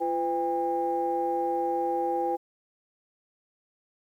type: tone cluster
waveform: sine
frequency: 343.2 / 505 / 806 Hz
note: F4 / B4 / G5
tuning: -30 / +39 / +48 cents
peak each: -30 / -30 / -27 dBFS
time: 0-2.37 s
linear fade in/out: 20 ms
effects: tanh soft clip ceiling -16 dBFS + 10-bit